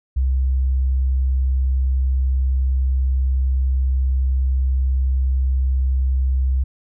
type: tone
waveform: sine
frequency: 65.3 Hz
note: C2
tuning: 3 cents flat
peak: -15 dBFS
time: 0.16-6.64 s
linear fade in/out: 10 ms
effects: none